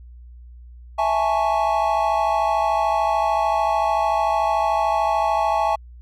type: chord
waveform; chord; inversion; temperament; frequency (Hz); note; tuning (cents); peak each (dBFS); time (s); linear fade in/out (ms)
triangle; A major seventh; second; equal with one note detuned; 659.3 / 830.6 / 884.1 / 1108.7; E5 / G#5 / A5 / C#6; 0 / 0 / +8 / 0; -21 / -19 / -22 / -24; 0.98-5.76; 10
effects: added 60 Hz sine -39 dBFS peak until 6.01 s